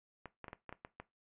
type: clicks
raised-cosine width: 0.5 ms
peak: -30 dBFS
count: 8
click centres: 0.257 / 0.443 / 0.482 / 0.531 / 0.693 / 0.726 / 0.849 / 1 s
effects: noise-tail reverb RT60 0.2 s tail -17 dB re dry + resampled to 8000 Hz